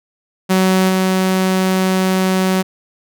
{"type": "tone with level steps", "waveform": "sawtooth", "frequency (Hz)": 187.6, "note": "F#3", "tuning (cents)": 24, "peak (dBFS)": [-7, -9], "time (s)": [0.49, 2.63], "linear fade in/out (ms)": 20, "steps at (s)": 0.88, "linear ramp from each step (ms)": 20, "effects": []}